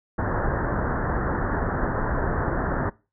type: low-pass noise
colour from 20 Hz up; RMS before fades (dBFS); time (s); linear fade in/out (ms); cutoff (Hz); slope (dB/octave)
pink; -25; 0.18-2.9; 10; 1800; 96
effects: noise-tail reverb RT60 0.3 s tail -22 dB re dry